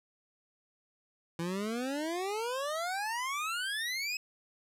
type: exponential sweep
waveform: 25% pulse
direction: up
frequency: 164.1 to 2583 Hz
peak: -29 dBFS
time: 1.39-4.17 s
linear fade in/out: 2 ms
effects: low-pass 12000 Hz 12 dB/octave